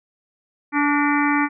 harmonic tone with a mistuned harmonic, 290 Hz, D4, 22 cents flat, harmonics 1 / 3 / 4 / 5 / 6 / 7 / 8, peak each -19 / -24 / -25 / -26 / -27 / -27 / -28 dBFS, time 0.72-1.49 s, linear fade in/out 50 ms, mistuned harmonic 6, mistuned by +67 cents, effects none

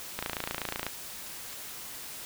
click train, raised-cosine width 0.3 ms, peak -15 dBFS, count 20, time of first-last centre 0.19-0.866 s, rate 28.1 Hz, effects white hiss -42 dBFS RMS until 2.25 s

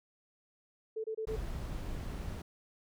sine tone bursts, 440 Hz, A4, in tune, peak -34 dBFS, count 4, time 0.96-1.362 s, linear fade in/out 10 ms, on 81 ms, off 26 ms
brown noise, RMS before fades -39 dBFS, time 1.27-2.42 s, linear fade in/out 5 ms
effects none

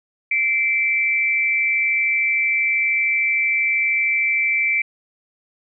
sine tone pair together, 2093 / 2326 Hz, C7 / D7, 0 / -17 cents, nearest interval major second, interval 183 cents, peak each -23 / -17 dBFS, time 0.31-4.82 s, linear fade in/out 5 ms, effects none

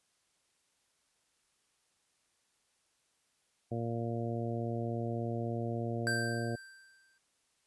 harmonic tone, 116.54 Hz, A#2, in tune, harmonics 1 / 2 / 3 / 4 / 5 / 6, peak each -36 / -39 / -41 / -42 / -43 / -44 dBFS, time 3.71-6.56 s, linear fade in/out 10 ms
square tone with exponential decay, 1568 Hz, G6, in tune, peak -30 dBFS, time 6.07-7.18 s, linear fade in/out 0 ms, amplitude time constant 240 ms
effects white hiss -75 dBFS RMS until 7.66 s + resampled to 24000 Hz

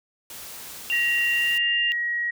white noise, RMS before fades -39 dBFS, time 0.3-1.58 s, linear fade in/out 2 ms
sine tone with pitch glide, 2769 to 2798 Hz, F7 to F7, -15 to +3 cents, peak -22 dBFS, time 0.9-1.92 s, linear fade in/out 0 ms, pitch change +18 cents, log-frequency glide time 1.32-1.63 s
sine tone, 1901 Hz, A#6, 33 cents sharp, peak -23 dBFS, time 0.92-2.31 s, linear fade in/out 10 ms
effects none

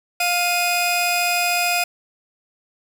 sawtooth tone pair together, 703.5 / 2489 Hz, F5 / D#7, +12 / 0 cents, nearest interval octave + minor seventh, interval 2188 cents, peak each -17 dBFS, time 0.2-1.84 s, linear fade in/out 5 ms, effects none

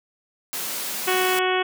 white high-pass noise, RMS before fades -29 dBFS, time 0.53-1.39 s, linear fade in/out 0 ms, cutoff 150 Hz, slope 48 dB/octave
harmonic tone, 370 Hz, F#4, in tune, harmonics 1 / 2 / 3 / 4 / 5 / 6 / 7 / 8 / 9, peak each -23 / -26 / -28 / -29 / -30 / -31 / -31 / -32 / -33 dBFS, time 1.07-1.63 s, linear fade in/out 10 ms
effects none

